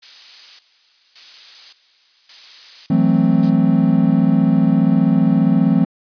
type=noise with tremolo; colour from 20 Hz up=violet; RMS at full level=-26 dBFS; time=0.02-3.5 s; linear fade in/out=10 ms; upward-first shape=square; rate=0.88 Hz; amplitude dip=80%
type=chord; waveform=triangle; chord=F# half-diminished seventh; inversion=third; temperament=equal; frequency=164.81 / 185 / 220 / 261.6 Hz; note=E3 / F#3 / A3 / C4; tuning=0 / 0 / 0 / 0 cents; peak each=-15 dBFS; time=2.9-5.85 s; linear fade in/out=5 ms
effects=resampled to 11025 Hz